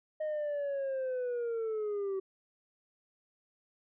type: linear sweep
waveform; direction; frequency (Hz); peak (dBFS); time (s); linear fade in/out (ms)
sine; down; 622.3 to 380; -29; 0.2-2.2; 10
effects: tanh soft clip ceiling -31 dBFS